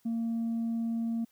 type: tone with tanh clipping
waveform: triangle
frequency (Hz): 229.5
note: A#3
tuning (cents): -27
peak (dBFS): -29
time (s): 0.05-1.25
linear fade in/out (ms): 10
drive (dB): 6
effects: white hiss -69 dBFS RMS until 1.31 s